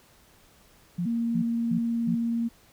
sine tone bursts, 174.61 Hz, F3, in tune, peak -25 dBFS, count 4, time 0.98-2.152 s, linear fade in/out 10 ms, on 83 ms, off 280 ms
sine tone with vibrato, 232.4 Hz, A#3, 5 cents flat, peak -24 dBFS, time 1.05-2.49 s, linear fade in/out 20 ms, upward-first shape sine, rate 19 Hz, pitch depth 8 cents each way
effects pink hiss -58 dBFS RMS until 2.72 s

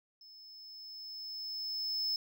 triangle tone with level ramp, 5230 Hz, E8, 15 cents flat, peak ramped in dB -52 to -29 dBFS, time 0.21-2.16 s, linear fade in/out 2 ms, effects none

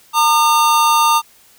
square tone pair together, 916 / 1208.8 Hz, A#5 / D6, -31 / +50 cents, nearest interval perfect fourth, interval 481 cents, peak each -14 dBFS, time 0.13-1.22 s, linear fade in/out 50 ms, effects white hiss -49 dBFS RMS until 1.58 s

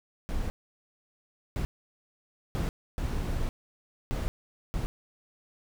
brown noise bursts at uneven times, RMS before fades -30 dBFS, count 6, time 0.29-0.5 / 1.56-1.65 / 2.55-2.69 / 2.98-3.49 / 4.11-4.28 / 4.74-4.86 s, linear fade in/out 0 ms, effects none

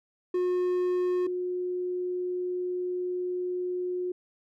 triangle / sine tone pair in turn, 361 / 361 Hz, F#4 / F#4, -43 / -43 cents, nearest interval unison, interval 0 cents, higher neither, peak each -22 / -28 dBFS, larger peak first, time 0.34-1.27 / 1.27-4.12 s, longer second, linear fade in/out 5 ms, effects none

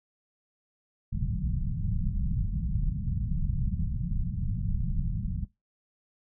pink low-pass noise, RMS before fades -29 dBFS, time 1.12-5.45 s, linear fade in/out 10 ms, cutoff 190 Hz, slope 48 dB/octave, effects noise-tail reverb RT60 0.2 s tail -20 dB re dry

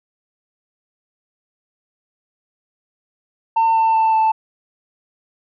sine tone with pitch steps, 903 / 895.7 / 888.5 / 881.4 Hz, A5 / A5 / A5 / A5, +45 / +31 / +17 / +3 cents, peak -10 dBFS, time 3.56-4.32 s, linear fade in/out 10 ms, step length 190 ms, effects tanh soft clip ceiling -11 dBFS

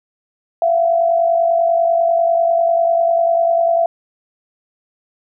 sine tone pair together, 672 / 722.1 Hz, E5 / F#5, +33 / -42 cents, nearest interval minor second, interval 125 cents, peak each -12 / -20 dBFS, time 0.62-3.86 s, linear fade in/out 2 ms, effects none

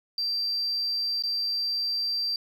sine tone with dropouts, 4699 Hz, D8, in tune, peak -24 dBFS, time 0.18-2.36 s, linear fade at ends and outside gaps 2 ms, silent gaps 1.224-1.236 s, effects tanh soft clip ceiling -22 dBFS + 10-bit

